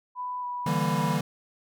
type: tone with vibrato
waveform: sine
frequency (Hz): 987.8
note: B5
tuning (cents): 0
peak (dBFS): -30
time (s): 0.15-1.19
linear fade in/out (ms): 50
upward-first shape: square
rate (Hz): 1.8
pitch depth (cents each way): 10
type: chord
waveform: square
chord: E half-diminished seventh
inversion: third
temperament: equal with one note detuned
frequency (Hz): 146.83 / 164.81 / 196 / 235.9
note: D3 / E3 / G3 / Bb3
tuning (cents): 0 / 0 / 0 / +21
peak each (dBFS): -31 / -29 / -32 / -33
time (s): 0.66-1.21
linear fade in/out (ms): 5
effects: none